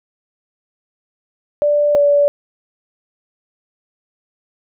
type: tone pair in turn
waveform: sine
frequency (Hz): 587 / 576.2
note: D5 / D5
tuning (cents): -1 / -33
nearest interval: unison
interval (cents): 32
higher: first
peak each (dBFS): -11 / -9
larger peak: second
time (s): 1.62-1.95 / 1.95-2.28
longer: neither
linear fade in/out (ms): 0
effects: none